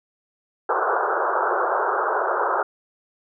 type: band-pass noise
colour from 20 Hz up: white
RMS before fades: -22 dBFS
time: 0.69-2.63 s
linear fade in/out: 5 ms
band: 360 to 1500 Hz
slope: 96 dB/octave
effects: none

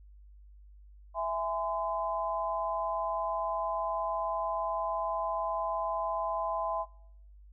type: chord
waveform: sine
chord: E augmented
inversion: none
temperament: equal with one note detuned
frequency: 659.3 / 830.6 / 1024.4 Hz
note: E5 / G#5 / B#5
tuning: 0 / 0 / -37 cents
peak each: -33 / -36 / -33 dBFS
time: 1.14-6.86 s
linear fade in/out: 50 ms
effects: noise-tail reverb RT60 0.8 s tail -25 dB re dry + added 50 Hz sine -51 dBFS peak until 7.52 s

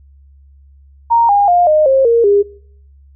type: tone with pitch steps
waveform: sine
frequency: 931 / 810.5 / 705.6 / 614.2 / 534.7 / 465.5 / 405.2 Hz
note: A#5 / G#5 / F5 / D#5 / C5 / A#4 / G#4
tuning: -2 / -42 / +18 / -23 / +37 / -2 / -43 cents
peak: -7 dBFS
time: 1.1-2.43 s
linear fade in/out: 20 ms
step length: 190 ms
effects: noise-tail reverb RT60 0.7 s tail -25 dB re dry + added 69 Hz sine -41 dBFS peak until 3.15 s

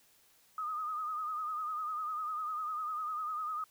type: tone with vibrato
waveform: sine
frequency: 1244.5 Hz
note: D#6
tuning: in tune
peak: -34 dBFS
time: 0.58-3.64 s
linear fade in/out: 2 ms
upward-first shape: sine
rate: 10 Hz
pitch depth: 61 cents each way
effects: white hiss -66 dBFS RMS until 3.7 s

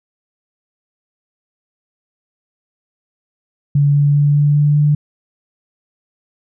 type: tone with pitch steps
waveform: sine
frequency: 143.3 / 144.21 / 145.13 / 146.06 / 146.99 / 147.93 Hz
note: D3 / D3 / D3 / D3 / D3 / D3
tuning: -42 / -31 / -20 / -9 / +2 / +13 cents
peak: -9 dBFS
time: 3.75-4.95 s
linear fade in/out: 5 ms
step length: 200 ms
effects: none

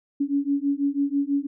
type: beating tone pair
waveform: sine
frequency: 278.9 / 285 Hz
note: C#4 / C#4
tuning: +11 / +48 cents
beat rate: 6.1 Hz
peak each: -24 dBFS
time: 0.2-1.47 s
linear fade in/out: 10 ms
effects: none

